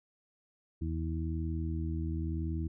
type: harmonic tone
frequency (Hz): 80.8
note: E2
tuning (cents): -34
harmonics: 1 / 2 / 3 / 4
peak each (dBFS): -33 / -39 / -43 / -40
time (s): 0.81-2.68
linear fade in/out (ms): 10
effects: none